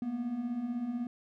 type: beating tone pair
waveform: triangle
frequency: 226.8 / 242.8 Hz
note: A#3 / B3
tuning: -47 / -29 cents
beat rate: 16 Hz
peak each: -38 / -31 dBFS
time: 0.02-1.07 s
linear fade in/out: 2 ms
effects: none